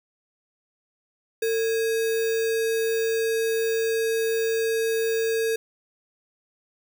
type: tone with sample-and-hold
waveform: sine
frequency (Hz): 450.7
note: A4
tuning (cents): +42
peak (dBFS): -21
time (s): 1.42-5.56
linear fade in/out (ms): 5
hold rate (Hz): 2100
effects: none